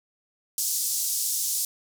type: band-pass noise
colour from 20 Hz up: pink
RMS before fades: -27 dBFS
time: 0.58-1.65 s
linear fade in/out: 2 ms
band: 5500 to 16000 Hz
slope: 24 dB/octave
effects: none